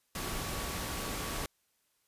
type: tone in noise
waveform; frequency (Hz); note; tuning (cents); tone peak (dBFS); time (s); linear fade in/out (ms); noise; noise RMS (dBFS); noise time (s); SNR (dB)
sine; 1132; C#6; +36; -47; 0.15-1.46; 2; pink; -37; 0.15-1.46; -13
effects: white hiss -75 dBFS RMS until 2.07 s + resampled to 32000 Hz